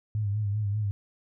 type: tone with vibrato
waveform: sine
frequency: 103.83 Hz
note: G#2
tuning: in tune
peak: -25 dBFS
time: 0.15-0.91 s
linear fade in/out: 0 ms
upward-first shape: sine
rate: 5.1 Hz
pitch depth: 66 cents each way
effects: none